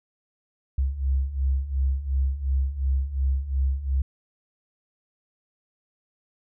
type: beating tone pair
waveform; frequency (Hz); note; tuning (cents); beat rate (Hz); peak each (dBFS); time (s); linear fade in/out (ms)
sine; 65.41 / 68.21; C2 / C#2; 0 / -27; 2.8; -27 / -23; 0.78-4.02; 5
effects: none